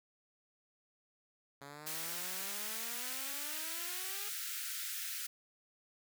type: exponential sweep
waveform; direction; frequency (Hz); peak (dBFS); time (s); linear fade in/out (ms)
5% pulse; up; 138.59 to 415.3; -37; 1.61-4.29; 5
type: high-pass noise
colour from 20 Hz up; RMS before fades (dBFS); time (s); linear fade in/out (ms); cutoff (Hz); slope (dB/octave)
white; -41; 1.86-5.27; 10; 1300; 96
effects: none